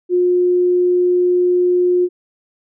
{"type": "tone", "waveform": "sine", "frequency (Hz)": 358, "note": "F4", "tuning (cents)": 43, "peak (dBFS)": -11, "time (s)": [0.09, 2.09], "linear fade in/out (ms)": 50, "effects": []}